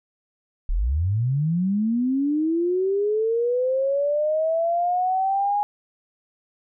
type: linear sweep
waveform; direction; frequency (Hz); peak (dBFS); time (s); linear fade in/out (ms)
sine; up; 32 to 830; -19; 0.69-5.63; 0
effects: none